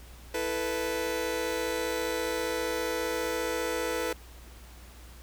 sawtooth chord, E suspended fourth, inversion none, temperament just, 329.6 / 439.5 / 494.4 Hz, E4 / A4 / B4, 0 / -2 / +2 cents, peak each -32 / -30 / -27 dBFS, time 0.34-4.13 s, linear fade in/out 5 ms, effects added 60 Hz sine -47 dBFS peak until 5.22 s + pink hiss -53 dBFS RMS until 5.22 s

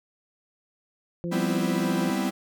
harmonic tone, 172.4 Hz, F3, 22 cents flat, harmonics 1 / 2 / 3, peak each -29 / -33 / -37 dBFS, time 1.24-2.1 s, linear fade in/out 0 ms
45% pulse chord, C major seventh, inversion second, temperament equal, 196 / 246.9 / 261.6 / 329.6 Hz, G3 / B3 / C4 / E4, 0 / 0 / 0 / 0 cents, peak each -28 / -31 / -31 / -31 dBFS, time 1.31-2.31 s, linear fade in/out 20 ms
effects none

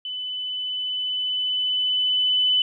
sine tone with level ramp, 3005 Hz, F#7, 26 cents sharp, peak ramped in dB -28 to -16 dBFS, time 0.05-2.62 s, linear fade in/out 2 ms, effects none

